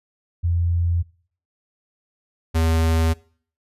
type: tone pair in turn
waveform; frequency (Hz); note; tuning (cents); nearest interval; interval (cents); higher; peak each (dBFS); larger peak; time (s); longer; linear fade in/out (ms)
sine / square; 85.7 / 81.28; F2 / E2; -32 / -24; minor second; 92; first; -17 / -17; neither; 0.43-1.03 / 2.54-3.14; neither; 20
effects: noise-tail reverb RT60 0.5 s tail -23 dB re dry + resampled to 32000 Hz